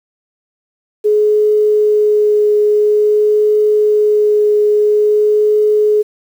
sine tone with vibrato, 421.5 Hz, G#4, 26 cents sharp, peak -8 dBFS, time 1.04-6.03 s, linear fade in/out 20 ms, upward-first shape triangle, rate 0.49 Hz, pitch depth 10 cents each way, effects 7-bit

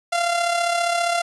sawtooth tone with amplitude modulation, 690 Hz, F5, 21 cents flat, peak -13 dBFS, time 0.12-1.22 s, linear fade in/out 10 ms, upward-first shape sine, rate 35 Hz, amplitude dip 50%, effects resampled to 24000 Hz

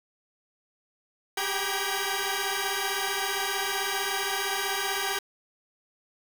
10% pulse tone cluster, 388.2 / 403.7 / 771 / 957 / 1634 Hz, G4 / G#4 / G5 / A#5 / G#6, -17 / -49 / -29 / +45 / -29 cents, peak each -26 dBFS, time 1.37-5.19 s, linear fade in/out 5 ms, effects 7-bit

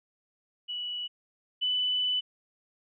sine tone pair in turn, 2944 / 2992 Hz, F#7 / F#7, -9 / +19 cents, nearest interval unison, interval 28 cents, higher second, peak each -32 / -25 dBFS, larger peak second, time 0.68-1.08 / 1.61-2.21 s, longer second, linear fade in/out 20 ms, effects none

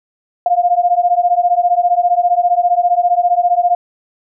sine beating tone pair, 698.5 / 713.5 Hz, F5 / F5, 0 / +37 cents, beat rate 15 Hz, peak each -13 dBFS, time 0.46-3.75 s, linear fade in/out 2 ms, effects none

